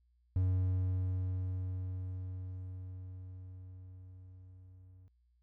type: tone with level ramp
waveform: triangle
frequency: 92.5 Hz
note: F#2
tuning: in tune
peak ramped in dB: -25 to -53 dBFS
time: 0.36-5.08 s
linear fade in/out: 0 ms
effects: added 60 Hz sine -68 dBFS peak until 5.42 s